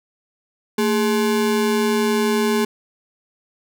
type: ring-modulated tone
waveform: square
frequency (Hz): 319.5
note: D#4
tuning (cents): +46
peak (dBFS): -14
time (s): 0.78-2.65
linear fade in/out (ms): 5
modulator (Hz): 94.3
effects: none